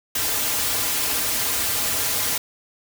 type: noise with comb filter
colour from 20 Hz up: white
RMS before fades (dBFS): -23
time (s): 0.15-2.38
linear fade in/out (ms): 5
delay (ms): 5.4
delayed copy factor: -0.9
effects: none